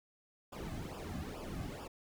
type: noise with flanger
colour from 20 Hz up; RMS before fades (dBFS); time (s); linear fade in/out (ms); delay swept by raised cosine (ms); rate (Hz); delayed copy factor
brown; -43; 0.52-1.88; 10; 0.48 to 2.18; 2.3; -0.85
effects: none